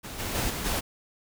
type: noise with level steps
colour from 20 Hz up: pink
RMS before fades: -39 / -32 / -28 / -33 / -28 dBFS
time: 0.03-0.81 s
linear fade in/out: 20 ms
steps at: 0.18 / 0.34 / 0.49 / 0.64 s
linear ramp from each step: 20 ms
effects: none